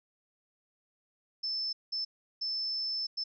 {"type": "tone bursts at uneven times", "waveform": "sine", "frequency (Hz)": 5274, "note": "E8", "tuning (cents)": 0, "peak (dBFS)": -31, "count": 4, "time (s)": [[1.43, 1.73], [1.92, 2.05], [2.41, 3.07], [3.17, 3.24]], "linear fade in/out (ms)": 10, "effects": []}